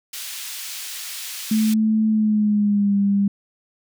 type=high-pass noise; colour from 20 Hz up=pink; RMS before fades=-32 dBFS; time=0.13-1.74 s; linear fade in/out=5 ms; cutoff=2900 Hz; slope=12 dB/octave
type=tone with pitch glide; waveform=sine; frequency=218.1 to 200 Hz; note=A3 to G3; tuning=-15 to +35 cents; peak=-15 dBFS; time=1.51-3.28 s; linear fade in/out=5 ms; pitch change=-150 cents; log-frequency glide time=2.08-2.96 s
effects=none